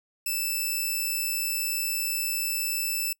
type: tone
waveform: 5% pulse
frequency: 2637 Hz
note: E7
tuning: in tune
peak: -17 dBFS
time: 0.26-3.13 s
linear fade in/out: 5 ms
effects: noise-tail reverb RT60 0.1 s tail -26 dB re dry